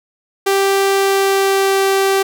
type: tone with pitch glide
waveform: sawtooth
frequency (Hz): 392 to 389.1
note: G4 to G4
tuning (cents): 0 to -13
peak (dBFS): -8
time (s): 0.46-2.23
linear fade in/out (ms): 10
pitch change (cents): -13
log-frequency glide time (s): 0.92-1.8
effects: none